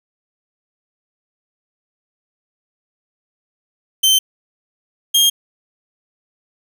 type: tone pair in turn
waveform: sawtooth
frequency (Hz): 3099 / 3225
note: G7 / G7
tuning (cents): -21 / +48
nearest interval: minor second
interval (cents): 69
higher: second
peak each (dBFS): -7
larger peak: neither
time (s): 4.03-4.19 / 5.14-5.3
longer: neither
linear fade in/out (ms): 10
effects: none